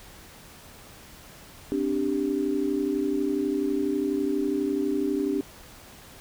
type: chord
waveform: sine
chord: C suspended second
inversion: none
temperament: equal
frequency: 261.6 / 293.7 / 392 Hz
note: C4 / D4 / G4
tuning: 0 / 0 / 0 cents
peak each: -30 / -26 / -28 dBFS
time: 1.72-5.41 s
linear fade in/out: 0 ms
effects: pink hiss -48 dBFS RMS until 6.2 s